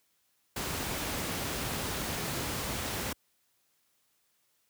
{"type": "noise", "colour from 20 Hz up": "pink", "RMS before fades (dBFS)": -34, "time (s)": [0.56, 3.13], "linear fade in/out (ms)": 5, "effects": ["white hiss -73 dBFS RMS until 4.69 s", "high-pass 60 Hz 12 dB/octave"]}